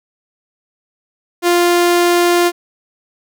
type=tone; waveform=sawtooth; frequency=349.2 Hz; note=F4; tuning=in tune; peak=-6 dBFS; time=1.42-2.52 s; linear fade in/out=50 ms; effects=none